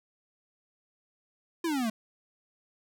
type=exponential sweep; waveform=square; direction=down; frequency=349.2 to 212.3 Hz; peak=-28 dBFS; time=1.64-1.9 s; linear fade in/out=5 ms; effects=none